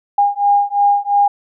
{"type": "beating tone pair", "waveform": "sine", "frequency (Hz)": [810, 812.9], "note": ["G#5", "G#5"], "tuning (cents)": [-43, -37], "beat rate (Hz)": 2.9, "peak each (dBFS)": -14, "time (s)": [0.18, 1.28], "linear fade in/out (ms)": 5, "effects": []}